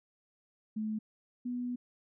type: tone pair in turn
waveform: sine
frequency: 216.2 / 245.8 Hz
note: A3 / B3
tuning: -30 / -8 cents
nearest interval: major second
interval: 222 cents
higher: second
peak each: -32 / -33 dBFS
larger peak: first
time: 0.76-0.99 / 1.45-1.76 s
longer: second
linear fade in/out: 10 ms
effects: none